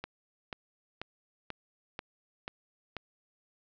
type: click train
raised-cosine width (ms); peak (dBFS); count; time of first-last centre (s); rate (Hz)
0.3; -21; 7; 0.04-2.967; 2.05
effects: low-pass 5000 Hz 12 dB/octave